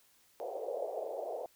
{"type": "band-pass noise", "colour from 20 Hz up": "pink", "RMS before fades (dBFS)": -39, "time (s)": [0.4, 1.46], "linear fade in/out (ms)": 0, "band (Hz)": [440, 710], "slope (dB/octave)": 48, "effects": ["white hiss -67 dBFS RMS until 1.55 s"]}